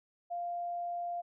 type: tone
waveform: sine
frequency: 697 Hz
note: F5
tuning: 4 cents flat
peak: -34 dBFS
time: 0.3-1.22 s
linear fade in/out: 20 ms
effects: none